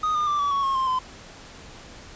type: tone with pitch steps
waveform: triangle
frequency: 1244.5 / 1210.5 / 1177.4 / 1145.2 / 1113.9 / 1083.4 / 1053.8 / 1025 Hz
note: D#6 / D#6 / D6 / D6 / C#6 / C#6 / C6 / C6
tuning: 0 / -48 / +4 / -44 / +8 / -40 / +12 / -36 cents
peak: -19 dBFS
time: 0.03-0.99 s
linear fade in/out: 5 ms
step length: 120 ms
effects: pink hiss -44 dBFS RMS until 2.15 s + resampled to 16000 Hz

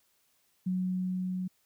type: tone with level ramp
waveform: sine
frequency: 184.1 Hz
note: F#3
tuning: 8 cents flat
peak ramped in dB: -27 to -31 dBFS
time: 0.66-1.48 s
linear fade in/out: 10 ms
effects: white hiss -71 dBFS RMS until 1.65 s

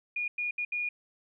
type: tone bursts at uneven times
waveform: sine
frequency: 2439 Hz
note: D#7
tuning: 35 cents flat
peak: -29 dBFS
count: 4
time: 0.16-0.28 / 0.38-0.51 / 0.58-0.65 / 0.72-0.89 s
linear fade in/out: 5 ms
effects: none

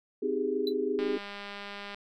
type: chord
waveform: sine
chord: Ab major seventh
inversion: first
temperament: just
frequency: 259.6 / 311.5 / 389.3 / 415.3 Hz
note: C4 / Eb4 / G4 / Ab4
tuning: -13 / +2 / -12 / 0 cents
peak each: -35 / -36 / -32 / -30 dBFS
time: 0.22-1.18 s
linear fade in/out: 10 ms
type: tone with exponential decay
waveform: triangle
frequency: 3986 Hz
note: B7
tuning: 15 cents sharp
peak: -28 dBFS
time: 0.67-0.74 s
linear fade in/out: 2 ms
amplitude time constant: 15 ms
type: click train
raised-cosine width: 0.3 ms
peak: -25 dBFS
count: 194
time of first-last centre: 0.99-1.945 s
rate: 202 Hz
effects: none

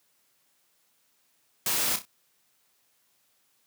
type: noise with echo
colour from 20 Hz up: white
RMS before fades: -27 dBFS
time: 1.66-1.96 s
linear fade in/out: 2 ms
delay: 31 ms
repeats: 3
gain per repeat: -9 dB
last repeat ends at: 2.053 s
effects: white hiss -69 dBFS RMS until 3.66 s + high-pass 100 Hz 12 dB/octave

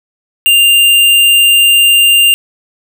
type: tone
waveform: square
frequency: 2794 Hz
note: F7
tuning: in tune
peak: -5 dBFS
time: 0.46-2.34 s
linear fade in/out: 0 ms
effects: none

